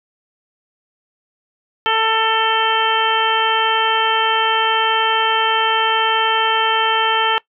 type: harmonic tone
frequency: 444.8 Hz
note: A4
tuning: 19 cents sharp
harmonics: 1 / 2 / 3 / 4 / 5 / 6 / 7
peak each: -23 / -18 / -20 / -23 / -28 / -25 / -20 dBFS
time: 1.86-7.38 s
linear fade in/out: 0 ms
effects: noise-tail reverb RT60 0.1 s tail -21 dB re dry